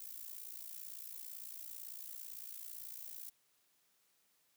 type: noise with amplitude modulation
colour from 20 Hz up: violet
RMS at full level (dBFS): -45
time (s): 0-3.3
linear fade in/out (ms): 5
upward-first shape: sine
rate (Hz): 57.9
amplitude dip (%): 80
effects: white hiss -75 dBFS RMS until 4.56 s + high-pass 100 Hz 12 dB/octave